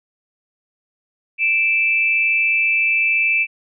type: tone pair together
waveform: sine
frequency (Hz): 2349 / 2628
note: D7 / E7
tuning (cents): 0 / -6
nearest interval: major second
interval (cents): 194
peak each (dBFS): -17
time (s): 1.38-3.47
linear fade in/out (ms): 50
effects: none